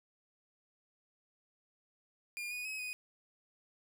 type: tone with pitch steps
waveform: 40% pulse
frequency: 2414 / 2475 / 2553 / 2489 Hz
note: D7 / D#7 / D#7 / D#7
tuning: +47 / -10 / +44 / 0 cents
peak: -38 dBFS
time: 2.37-2.93 s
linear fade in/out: 0 ms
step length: 140 ms
effects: none